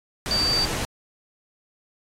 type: tone in noise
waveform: sine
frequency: 4633 Hz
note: D8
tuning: 24 cents flat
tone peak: -20 dBFS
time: 0.31-0.65 s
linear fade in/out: 0 ms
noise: pink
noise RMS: -28 dBFS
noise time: 0.26-0.85 s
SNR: +5 dB
effects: low-pass 10000 Hz 12 dB/octave + AAC 48 kbps